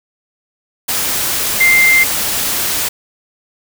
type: tone in noise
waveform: sine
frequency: 2093 Hz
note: C7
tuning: in tune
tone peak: -7 dBFS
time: 1.6-2.04 s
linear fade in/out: 10 ms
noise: white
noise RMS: -17 dBFS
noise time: 0.88-2.89 s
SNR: +7 dB
effects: none